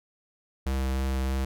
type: tone with vibrato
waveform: square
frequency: 66.1 Hz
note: C2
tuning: 18 cents sharp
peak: -26 dBFS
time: 0.66-1.45 s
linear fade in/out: 5 ms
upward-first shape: triangle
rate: 3.2 Hz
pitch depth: 14 cents each way
effects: none